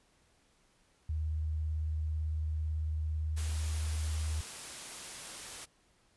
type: tone with vibrato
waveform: sine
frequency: 77.78 Hz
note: D#2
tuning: in tune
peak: -31 dBFS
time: 1.09-4.41 s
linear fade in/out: 5 ms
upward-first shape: square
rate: 18 Hz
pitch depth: 18 cents each way
type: noise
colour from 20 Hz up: white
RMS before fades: -44 dBFS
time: 3.36-5.66 s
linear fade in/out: 20 ms
effects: pink hiss -69 dBFS RMS until 6.16 s + resampled to 24000 Hz